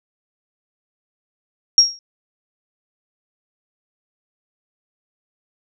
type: tone with exponential decay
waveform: sine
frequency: 5590 Hz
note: F8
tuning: 1 cent sharp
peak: -3 dBFS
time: 1.78-1.99 s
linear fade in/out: 1 ms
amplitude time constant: 44 ms
effects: none